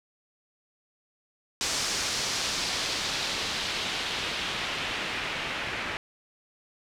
white noise with low-pass filter sweep, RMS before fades -31 dBFS, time 1.61-5.97 s, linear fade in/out 0 ms, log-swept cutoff 6200 to 2300 Hz, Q 1.4, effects none

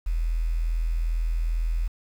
sine tone with quantisation, 41.2 Hz, E1, in tune, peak -22 dBFS, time 0.06-1.88 s, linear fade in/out 10 ms, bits 8, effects none

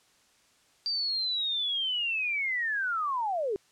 sine linear sweep, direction down, 4699 to 376.9 Hz, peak -27 dBFS, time 0.86-3.56 s, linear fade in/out 0 ms, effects white hiss -64 dBFS RMS until 3.71 s + low-pass 8000 Hz 12 dB/octave

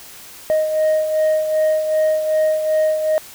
sine beating tone pair, 622.3 / 624.9 Hz, D#5 / D#5, 0 / +7 cents, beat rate 2.6 Hz, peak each -13 / -20 dBFS, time 0.5-3.18 s, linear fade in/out 0 ms, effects tanh soft clip ceiling -12 dBFS + white hiss -39 dBFS RMS until 3.34 s

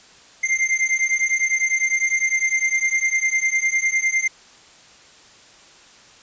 square beating tone pair, 2093 / 2102.9 Hz, C7 / C7, 0 / +8 cents, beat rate 9.9 Hz, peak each -21 / -22 dBFS, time 0.43-4.28 s, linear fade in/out 10 ms, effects white hiss -48 dBFS RMS until 6.22 s + resampled to 16000 Hz

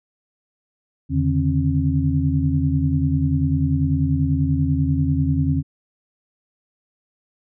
sine tone cluster, 83 / 140.6 / 150.8 / 268.8 Hz, E2 / C#3 / D3 / C4, +12 / +25 / +46 / +47 cents, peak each -22 dBFS, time 1.09-5.63 s, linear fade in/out 50 ms, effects none

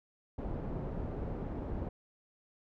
pink low-pass noise, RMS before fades -38 dBFS, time 0.38-1.89 s, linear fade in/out 5 ms, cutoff 570 Hz, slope 12 dB/octave, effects none

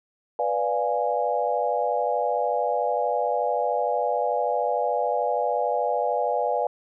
sine chord, B diminished seventh, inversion none, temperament equal, 493.9 / 587.3 / 698.5 / 830.6 Hz, B4 / D5 / F5 / Ab5, 0 / 0 / 0 / 0 cents, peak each -27 dBFS, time 0.39-6.67 s, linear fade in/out 2 ms, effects none

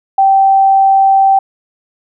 sine tone, 778 Hz, G5, 13 cents flat, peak -5 dBFS, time 0.18-1.39 s, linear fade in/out 5 ms, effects none

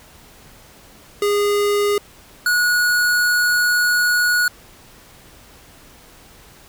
square tone pair in turn, 410 / 1456.4 Hz, G#4 / F#6, -22 / -28 cents, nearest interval octave + minor seventh, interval 2194 cents, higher second, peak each -16 / -15 dBFS, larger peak second, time 1.22-1.98 / 2.46-4.48 s, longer second, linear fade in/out 2 ms, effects pink hiss -46 dBFS RMS until 6.68 s

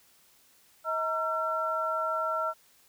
sine tone cluster, 637 / 928 / 1353 Hz, D#5 / A#5 / E6, +41 / -8 / +45 cents, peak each -32 / -37 / -29 dBFS, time 0.84-2.54 s, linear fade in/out 50 ms, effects white hiss -62 dBFS RMS until 2.88 s

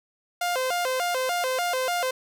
sawtooth tone with vibrato, 603 Hz, D5, 46 cents sharp, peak -20 dBFS, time 0.41-2.11 s, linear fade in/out 5 ms, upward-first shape square, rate 3.4 Hz, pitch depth 270 cents each way, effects none

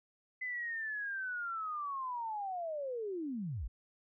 sine linear sweep, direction down, 2033 to 39 Hz, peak -36 dBFS, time 0.41-3.68 s, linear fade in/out 10 ms, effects none

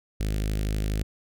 sawtooth tone with notch filter, 52.2 Hz, G#1, 10 cents sharp, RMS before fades -27 dBFS, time 0.2-1.03 s, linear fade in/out 5 ms, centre 970 Hz, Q 0.6, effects none

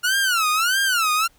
sawtooth tone with vibrato, 1406 Hz, F6, 11 cents sharp, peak -14 dBFS, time 0.03-1.28 s, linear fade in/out 20 ms, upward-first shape sine, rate 1.6 Hz, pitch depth 230 cents each way, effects pink hiss -58 dBFS RMS until 1.38 s

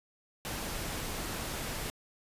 pink noise, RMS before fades -37 dBFS, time 0.45-1.9 s, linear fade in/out 0 ms, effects resampled to 32000 Hz

